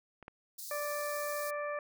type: clicks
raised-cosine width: 0.5 ms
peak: -35 / -30 dBFS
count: 2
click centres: 0.227 / 0.281 s
type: high-pass noise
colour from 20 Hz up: white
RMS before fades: -44 dBFS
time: 0.58-1.51 s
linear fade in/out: 10 ms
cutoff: 4100 Hz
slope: 48 dB/octave
type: harmonic tone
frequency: 587.3 Hz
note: D5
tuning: in tune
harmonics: 1 / 2 / 3 / 4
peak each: -36 / -40 / -43 / -48 dBFS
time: 0.71-1.79 s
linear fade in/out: 2 ms
effects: none